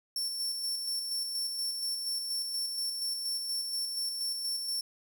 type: tone with tremolo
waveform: sawtooth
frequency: 5430 Hz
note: F8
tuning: 50 cents flat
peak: -28 dBFS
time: 0.16-4.81 s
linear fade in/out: 2 ms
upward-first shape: square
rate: 4.2 Hz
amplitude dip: 35%
effects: none